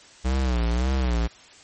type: tone with vibrato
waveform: square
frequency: 61.74 Hz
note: B1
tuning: in tune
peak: -21 dBFS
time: 0.24-1.28 s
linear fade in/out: 20 ms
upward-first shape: sine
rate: 1.8 Hz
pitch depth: 130 cents each way
effects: white hiss -49 dBFS RMS until 1.63 s + MP3 32 kbps